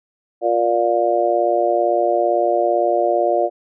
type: harmonic tone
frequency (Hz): 117.8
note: A#2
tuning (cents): +19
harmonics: 3 / 4 / 5 / 6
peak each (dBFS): -21 / -23 / -18 / -19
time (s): 0.41-3.5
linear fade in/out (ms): 50
effects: none